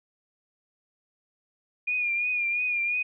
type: tone with vibrato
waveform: sine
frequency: 2432 Hz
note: D#7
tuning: 40 cents flat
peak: -24 dBFS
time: 1.87-3.03 s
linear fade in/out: 10 ms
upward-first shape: triangle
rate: 2.9 Hz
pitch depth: 54 cents each way
effects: none